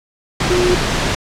sine tone in noise, 359.2 Hz, F4, 49 cents sharp, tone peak -12 dBFS, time 0.5-0.75 s, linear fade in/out 5 ms, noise pink, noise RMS -17 dBFS, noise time 0.4-1.15 s, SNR +2 dB, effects low-pass 6000 Hz 12 dB/octave

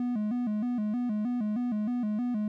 triangle tone with vibrato, 227.6 Hz, A#3, 41 cents flat, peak -25 dBFS, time 0-2.48 s, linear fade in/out 2 ms, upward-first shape square, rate 3.2 Hz, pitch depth 130 cents each way, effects none

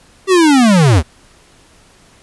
square linear sweep, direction down, 392 to 68.2 Hz, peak -7 dBFS, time 0.27-1.03 s, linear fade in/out 50 ms, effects pink hiss -47 dBFS RMS until 2.22 s + resampled to 24000 Hz

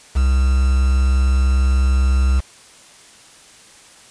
triangle tone with quantisation, 65.41 Hz, C2, in tune, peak -10 dBFS, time 0.15-2.41 s, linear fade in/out 20 ms, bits 5, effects white hiss -45 dBFS RMS until 4.1 s + resampled to 22050 Hz

